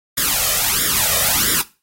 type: noise with flanger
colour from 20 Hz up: white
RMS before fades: -17 dBFS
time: 0.17-1.62 s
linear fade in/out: 10 ms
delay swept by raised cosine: 0.56 to 1.66 ms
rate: 1.5 Hz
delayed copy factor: +0.9
effects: noise-tail reverb RT60 0.3 s tail -18 dB re dry + AAC 48 kbps